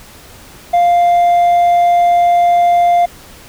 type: tone with hard clipping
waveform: sine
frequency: 698.5 Hz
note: F5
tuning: in tune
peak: -8 dBFS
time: 0.73-3.06 s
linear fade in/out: 10 ms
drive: 2 dB
effects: pink hiss -38 dBFS RMS until 3.48 s